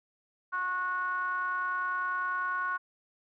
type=ring-modulated tone; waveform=triangle; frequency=185 Hz; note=F#3; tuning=in tune; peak=-24 dBFS; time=0.52-2.78 s; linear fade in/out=20 ms; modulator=1280 Hz; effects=none